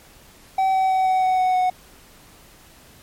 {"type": "tone with pitch steps", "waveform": "triangle", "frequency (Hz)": [765, 760.2, 755.3, 750.6, 745.8, 741.1, 736.4], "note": ["G5", "F#5", "F#5", "F#5", "F#5", "F#5", "F#5"], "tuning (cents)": [-42, 47, 35, 25, 14, 3, -8], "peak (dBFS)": -14, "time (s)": [0.58, 1.7], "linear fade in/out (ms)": 5, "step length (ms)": 160, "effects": ["pink hiss -49 dBFS RMS until 3.02 s", "MP3 64 kbps"]}